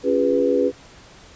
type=chord; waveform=sine; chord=C# dominant seventh; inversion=none; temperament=equal with one note detuned; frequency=277.2 / 349.2 / 407.7 / 493.9 Hz; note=C#4 / E#4 / G#4 / B4; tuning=0 / 0 / -32 / 0 cents; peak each=-22 / -25 / -21 / -19 dBFS; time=0.03-0.72 s; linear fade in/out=50 ms; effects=pink hiss -46 dBFS RMS until 1.35 s + resampled to 16000 Hz